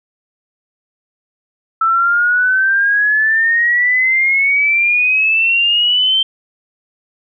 sine exponential sweep, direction up, 1318.5 to 3136 Hz, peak -10 dBFS, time 1.81-6.23 s, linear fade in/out 5 ms, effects none

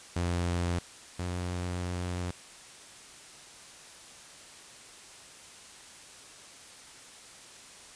sawtooth tone pair in turn, 87.31 / 89.25 Hz, F2 / F2, 0 / +38 cents, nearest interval unison, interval 38 cents, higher second, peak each -24 / -28 dBFS, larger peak first, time 0.16-0.79 / 1.19-2.31 s, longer second, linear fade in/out 5 ms, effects white hiss -50 dBFS RMS until 7.95 s + resampled to 22050 Hz

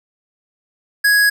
square tone, 1664 Hz, G#6, 3 cents sharp, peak -11 dBFS, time 1.04-1.3 s, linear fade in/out 10 ms, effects none

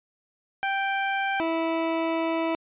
20% pulse tone pair in turn, 784 / 327.6 Hz, G5 / E4, 0 / -11 cents, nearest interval octave + minor third, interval 1511 cents, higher first, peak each -19 dBFS, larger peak neither, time 0.63-1.4 / 1.4-2.55 s, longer second, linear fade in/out 0 ms, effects resampled to 8000 Hz

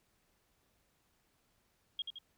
sine tone with echo, 3258 Hz, G#7, 34 cents flat, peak -34 dBFS, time 1.99-2.02 s, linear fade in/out 2 ms, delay 83 ms, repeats 2, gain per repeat -5 dB, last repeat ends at 2.186 s, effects pink hiss -75 dBFS RMS until 2.37 s

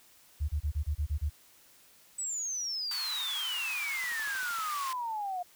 sine tone bursts, 74.5 Hz, D2, 25 cents sharp, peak -27 dBFS, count 8, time 0.4-1.299 s, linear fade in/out 20 ms, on 87 ms, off 29 ms
sine exponential sweep, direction down, 8050 to 703 Hz, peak -32 dBFS, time 2.18-5.43 s, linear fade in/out 10 ms
pink high-pass noise, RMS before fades -41 dBFS, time 2.91-4.93 s, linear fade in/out 2 ms, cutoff 930 Hz, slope 48 dB/octave
click train, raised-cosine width 0.5 ms, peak -37 dBFS, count 8, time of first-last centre 4.04-4.587 s, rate 12.8 Hz
effects white hiss -60 dBFS RMS until 5.55 s

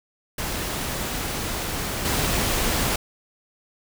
pink noise with level steps, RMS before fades -28 / -23 dBFS, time 0.38-2.96 s, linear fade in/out 5 ms, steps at 2.05 s, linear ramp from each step 5 ms, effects none

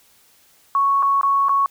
sine tone with dropouts, 1108.7 Hz, C#6, in tune, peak -14 dBFS, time 0.75-1.66 s, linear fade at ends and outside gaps 1 ms, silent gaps 1.025-1.029 / 1.212-1.232 / 1.485-1.493 s, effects white hiss -55 dBFS RMS until 1.7 s

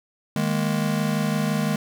square chord, D# suspended fourth, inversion none, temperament just, 155.56 / 207.4 / 233.3 Hz, D#3 / G#3 / A#3, 0 / -2 / +2 cents, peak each -26 / -25 / -29 dBFS, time 0.36-1.76 s, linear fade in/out 2 ms, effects none

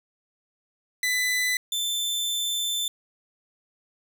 sawtooth tone pair in turn, 1999 / 3541 Hz, B6 / A7, +20 / +10 cents, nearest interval minor seventh, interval 990 cents, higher second, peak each -19 / -22 dBFS, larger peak first, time 1.03-1.57 / 1.72-2.88 s, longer second, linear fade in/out 2 ms, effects none

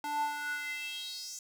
square tone with high-pass filter sweep, 293.7 Hz, D4, in tune, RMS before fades -37 dBFS, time 0.04-1.39 s, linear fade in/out 2 ms, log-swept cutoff 650 to 6600 Hz, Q 5.4, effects none

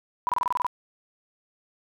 sine tone bursts, 987.8 Hz, B5, in tune, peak -21 dBFS, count 9, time 0.27-0.666 s, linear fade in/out 0 ms, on 20 ms, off 27 ms, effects none

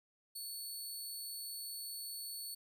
15% pulse tone, 4435 Hz, C#8, in tune, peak -36 dBFS, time 0.35-2.55 s, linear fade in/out 10 ms, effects none

